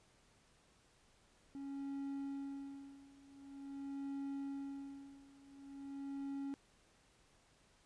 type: tone with tremolo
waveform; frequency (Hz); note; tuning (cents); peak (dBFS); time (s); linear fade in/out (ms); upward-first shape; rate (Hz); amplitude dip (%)
triangle; 276.9; C#4; -2; -38; 1.55-6.54; 0; sine; 0.46; 90
effects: pink hiss -70 dBFS RMS until 7.85 s + resampled to 22050 Hz